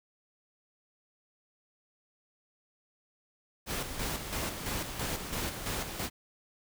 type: noise with tremolo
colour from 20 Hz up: pink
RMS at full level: -34 dBFS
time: 3.66-6.1 s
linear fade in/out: 50 ms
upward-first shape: square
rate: 3 Hz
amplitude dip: 50%
effects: none